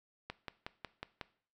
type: click train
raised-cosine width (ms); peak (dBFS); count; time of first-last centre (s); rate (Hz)
0.3; -24; 6; 0.3-1.212; 5.48
effects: noise-tail reverb RT60 0.5 s tail -18 dB re dry